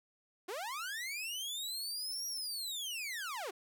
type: linear two-way sweep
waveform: sawtooth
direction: up then down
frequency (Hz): 330.9 to 5720 to 330.9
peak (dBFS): -35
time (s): 0.48-3.51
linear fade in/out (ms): 10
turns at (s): 2.27
effects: none